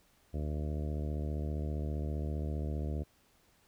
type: harmonic tone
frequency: 75.1 Hz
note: D2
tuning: 39 cents sharp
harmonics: 1 / 2 / 3 / 4 / 5 / 6 / 7 / 8 / 9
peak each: -34 / -40 / -44 / -46 / -48 / -50 / -51 / -52 / -53 dBFS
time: 0.33-3.04 s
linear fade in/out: 20 ms
effects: pink hiss -68 dBFS RMS until 3.67 s